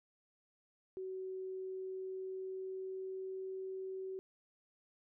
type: tone with pitch glide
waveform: sine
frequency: 376.3 to 379.4 Hz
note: F#4 to F#4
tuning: +29 to +43 cents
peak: -40 dBFS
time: 0.97-4.19 s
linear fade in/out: 0 ms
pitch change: +14 cents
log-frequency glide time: 1.37-3.55 s
effects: none